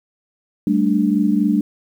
sine chord, G suspended second, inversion none, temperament equal, 196 / 220 / 293.7 Hz, G3 / A3 / D4, 0 / 0 / 0 cents, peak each -18 dBFS, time 0.67-1.61 s, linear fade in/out 2 ms, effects 8-bit

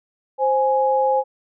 sine tone pair together, 525 / 833.4 Hz, C5 / G#5, +6 / +6 cents, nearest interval minor sixth, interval 800 cents, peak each -18 dBFS, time 0.38-1.24 s, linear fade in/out 50 ms, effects none

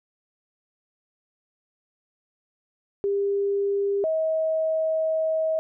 sine tone pair in turn, 400 / 637.5 Hz, G4 / D#5, +35 / +42 cents, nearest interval minor sixth, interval 807 cents, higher second, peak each -21 dBFS, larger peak neither, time 3.04-4.04 / 4.04-5.59 s, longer second, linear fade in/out 0 ms, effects none

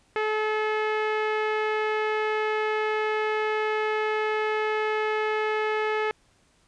sawtooth tone with low-pass filter, 430.4 Hz, A4, 38 cents flat, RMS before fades -26 dBFS, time 0.16-6.11 s, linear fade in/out 0 ms, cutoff 2200 Hz, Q 1.8, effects pink hiss -63 dBFS RMS until 6.67 s + resampled to 22050 Hz

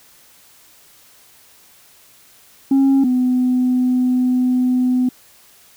sine tone pair in turn, 271.5 / 251.9 Hz, C#4 / B3, -36 / +34 cents, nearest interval minor second, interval 130 cents, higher first, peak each -8 / -12 dBFS, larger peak first, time 2.71-3.04 / 3.04-5.09 s, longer second, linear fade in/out 5 ms, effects tanh soft clip ceiling -9 dBFS + white hiss -49 dBFS RMS until 5.76 s

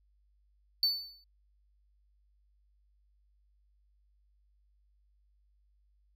triangle tone with exponential decay, 4505 Hz, C#8, 27 cents sharp, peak -21 dBFS, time 0.83-1.24 s, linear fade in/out 1 ms, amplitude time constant 87 ms, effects added 50 Hz sine -66 dBFS peak until 6.15 s

